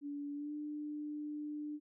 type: tone with pitch glide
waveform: sine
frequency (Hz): 287.6 to 298.1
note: D4 to D4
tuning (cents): -36 to +26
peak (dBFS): -39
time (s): 0.01-1.8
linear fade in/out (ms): 50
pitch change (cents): +62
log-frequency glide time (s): 0.34-0.53
effects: none